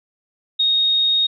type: tone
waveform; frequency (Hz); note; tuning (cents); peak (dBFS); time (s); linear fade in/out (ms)
sine; 3729; A#7; 0; -14; 0.59-1.27; 10
effects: none